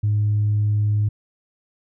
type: tone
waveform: sine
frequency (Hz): 104.8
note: G#2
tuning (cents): +16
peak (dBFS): -15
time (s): 0.03-1.09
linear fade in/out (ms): 10
effects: tanh soft clip ceiling -13 dBFS